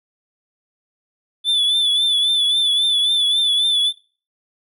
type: tone with vibrato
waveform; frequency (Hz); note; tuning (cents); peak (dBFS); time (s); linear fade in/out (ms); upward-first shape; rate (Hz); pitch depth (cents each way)
triangle; 3481; A7; -19; -13; 1.44-3.93; 50; triangle; 3.7; 62
effects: noise-tail reverb RT60 0.4 s tail -23 dB re dry